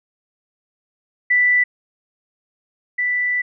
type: tone pair in turn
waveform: sine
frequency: 1977 / 1977 Hz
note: B6 / B6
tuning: +1 / +1 cents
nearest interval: unison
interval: 0 cents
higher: neither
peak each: -12 / -17 dBFS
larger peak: first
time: 1.3-1.64 / 2.98-3.42 s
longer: second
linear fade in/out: 10 ms
effects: none